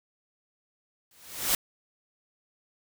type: noise with exponential growth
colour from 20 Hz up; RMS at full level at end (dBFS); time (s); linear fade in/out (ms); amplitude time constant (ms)
white; -22; 1.11-1.55; 2; 94
effects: none